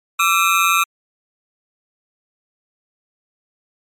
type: ring-modulated tone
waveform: 25% pulse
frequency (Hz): 1254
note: D#6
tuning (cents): +13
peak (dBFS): -6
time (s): 0.19-0.84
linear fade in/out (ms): 10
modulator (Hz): 89.3
effects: MP3 64 kbps